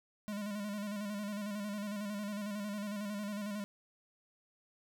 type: tone with vibrato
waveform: square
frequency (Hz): 205.8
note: G#3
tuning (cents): -16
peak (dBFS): -38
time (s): 0.28-3.64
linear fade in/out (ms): 0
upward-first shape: square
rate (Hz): 11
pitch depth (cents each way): 44
effects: 11-bit